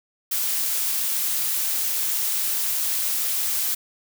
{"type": "noise", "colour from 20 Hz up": "blue", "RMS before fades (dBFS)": -24, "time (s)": [0.31, 3.75], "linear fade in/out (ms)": 10, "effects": []}